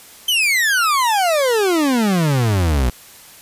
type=exponential sweep; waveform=40% pulse; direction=down; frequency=3136 to 58.27 Hz; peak=-13 dBFS; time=0.28-2.9 s; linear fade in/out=5 ms; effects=white hiss -42 dBFS RMS until 3.41 s + resampled to 32000 Hz